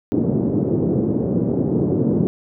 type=band-pass noise; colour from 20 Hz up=white; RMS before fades=-19 dBFS; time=0.12-2.27 s; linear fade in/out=0 ms; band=110 to 380 Hz; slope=24 dB/octave; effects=none